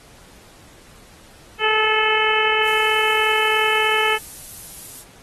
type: harmonic tone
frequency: 433.9 Hz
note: A4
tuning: 24 cents flat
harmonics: 1 / 2 / 3 / 4 / 5 / 6 / 7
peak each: -24 / -24 / -24 / -24 / -24 / -24 / -24 dBFS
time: 1.59-4.19 s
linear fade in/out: 50 ms
type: noise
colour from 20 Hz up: violet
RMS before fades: -33 dBFS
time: 2.62-5.05 s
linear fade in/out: 50 ms
effects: pink hiss -48 dBFS RMS until 5.22 s + AAC 32 kbps